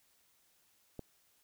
click, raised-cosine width 2 ms, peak -29 dBFS, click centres 0.993 s, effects white hiss -71 dBFS RMS until 1.43 s

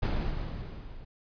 brown noise with level ramp, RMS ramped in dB -25 to -47 dBFS, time 0.02-1.05 s, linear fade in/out 10 ms, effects resampled to 11025 Hz

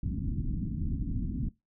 pink low-pass noise, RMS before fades -32 dBFS, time 0.03-1.49 s, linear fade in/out 5 ms, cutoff 280 Hz, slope 48 dB/octave, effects noise-tail reverb RT60 0.2 s tail -20 dB re dry

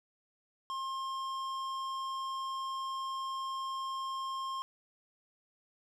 triangle tone with tanh clipping, 1065 Hz, C6, 30 cents sharp, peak -37 dBFS, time 0.7-4.62 s, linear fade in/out 0 ms, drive 17 dB, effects none

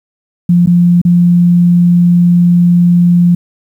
sine tone with dropouts, 174.61 Hz, F3, in tune, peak -4 dBFS, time 0.49-3.35 s, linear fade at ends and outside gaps 5 ms, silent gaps 0.661-0.672 / 1.016-1.05 s, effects 7-bit

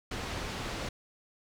pink low-pass noise, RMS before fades -37 dBFS, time 0.11-0.89 s, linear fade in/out 5 ms, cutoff 5200 Hz, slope 12 dB/octave, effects none

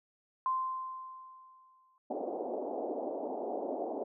sine tone with exponential decay, 1041 Hz, C6, 9 cents flat, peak -27 dBFS, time 0.46-1.98 s, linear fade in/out 1 ms, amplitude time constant 330 ms
white band-pass noise, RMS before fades -37 dBFS, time 2.1-4.04 s, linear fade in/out 10 ms, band 250 to 760 Hz, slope 48 dB/octave
effects none

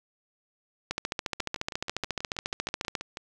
two click trains, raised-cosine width 0.2 ms, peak -19 / -12 dBFS, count 12 / 30, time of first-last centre 1.4-3.171 / 0.91-2.952 s, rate 6.21 / 14.2 Hz, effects none

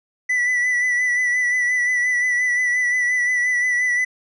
triangle tone with vibrato, 1975.5 Hz, B6, in tune, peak -15 dBFS, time 0.29-4.05 s, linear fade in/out 10 ms, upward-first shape sine, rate 5.7 Hz, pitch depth 30 cents each way, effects resampled to 24000 Hz

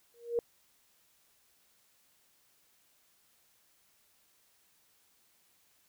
sine tone with exponential growth, 471.2 Hz, A#4, 19 cents sharp, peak -24 dBFS, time 0.14-0.39 s, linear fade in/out 1 ms, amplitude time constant 54 ms, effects white hiss -69 dBFS RMS until 5.88 s

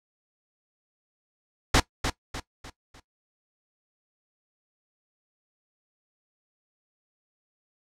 pink noise with echo, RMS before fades -18 dBFS, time 1.74-1.8 s, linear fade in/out 5 ms, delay 300 ms, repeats 4, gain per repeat -8 dB, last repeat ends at 3 s, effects noise-tail reverb RT60 0.1 s tail -17 dB re dry + low-pass 7000 Hz 12 dB/octave

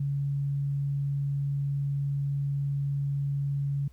sine tone, 140.6 Hz, C#3, 25 cents sharp, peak -26 dBFS, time 0-3.88 s, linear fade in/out 5 ms, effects added 64 Hz sine -51 dBFS peak until 3.92 s + pink hiss -67 dBFS RMS until 3.92 s

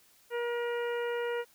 harmonic tone, 476.1 Hz, A#4, 37 cents sharp, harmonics 1 / 2 / 3 / 4 / 5 / 6, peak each -31 / -41 / -41 / -43 / -48 / -48 dBFS, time 0.3-1.45 s, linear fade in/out 50 ms, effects white hiss -63 dBFS RMS until 1.54 s

